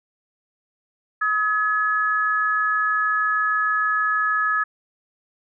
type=tone pair together; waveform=sine; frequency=1273.6 / 1700 Hz; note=D#6 / G#6; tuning=+40 / +40 cents; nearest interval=perfect fourth; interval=500 cents; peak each=-21 dBFS; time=1.21-4.64 s; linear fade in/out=10 ms; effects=none